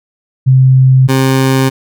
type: tone pair in turn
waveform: sine / 20% pulse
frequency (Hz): 130.81 / 132.87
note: C3 / C3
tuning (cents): 0 / +27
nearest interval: unison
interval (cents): 27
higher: second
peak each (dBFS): -3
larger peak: neither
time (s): 0.46-1.08 / 1.08-1.7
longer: neither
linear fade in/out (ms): 20
effects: none